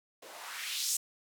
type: noise with band-pass filter sweep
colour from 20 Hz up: blue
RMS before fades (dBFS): -37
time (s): 0.22-0.97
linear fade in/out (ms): 5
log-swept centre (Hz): 400 to 7700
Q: 1.8
effects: none